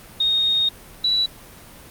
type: tone pair in turn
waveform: sine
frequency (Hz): 3715 / 3936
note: A#7 / B7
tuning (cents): -7 / -7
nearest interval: minor second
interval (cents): 100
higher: second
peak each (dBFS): -16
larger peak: neither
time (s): 0.2-0.69 / 1.04-1.26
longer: first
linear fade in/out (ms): 5
effects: pink hiss -43 dBFS RMS until 1.9 s + Opus 32 kbps